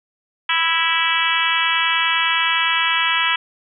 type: harmonic tone with a mistuned harmonic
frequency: 329.8 Hz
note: E4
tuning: 1 cent sharp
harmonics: 3 / 4 / 5 / 6 / 7 / 8 / 9 / 10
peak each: -24 / -24 / -24 / -24 / -24 / -24 / -24 / -24 dBFS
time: 0.49-3.36 s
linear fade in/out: 5 ms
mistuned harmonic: 6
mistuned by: -18 cents
effects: none